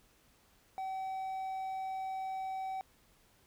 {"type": "tone", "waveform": "triangle", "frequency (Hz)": 763, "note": "G5", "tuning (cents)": -47, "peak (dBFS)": -34, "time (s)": [0.78, 2.81], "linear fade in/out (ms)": 0, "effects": ["pink hiss -67 dBFS RMS until 3.46 s"]}